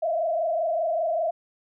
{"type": "tone with frequency modulation", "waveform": "sine", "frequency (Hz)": 659.3, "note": "E5", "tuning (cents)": 0, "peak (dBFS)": -22, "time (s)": [0.02, 1.31], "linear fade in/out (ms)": 10, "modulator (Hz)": 25.1, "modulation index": 1.5, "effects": []}